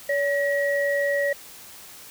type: tone pair together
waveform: sine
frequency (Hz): 568.2 / 1910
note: C#5 / A#6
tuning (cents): +43 / +42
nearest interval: octave + major sixth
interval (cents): 2099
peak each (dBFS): -22 / -25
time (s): 0.09-1.33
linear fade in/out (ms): 5
effects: white hiss -44 dBFS RMS until 2.1 s